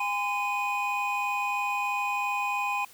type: tone cluster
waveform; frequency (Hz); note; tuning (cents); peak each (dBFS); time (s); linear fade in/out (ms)
triangle; 815 / 1022 / 2488; G#5 / C6 / D#7; -33 / -41 / -1; -29; 0-2.85; 5
effects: white hiss -53 dBFS RMS until 2.93 s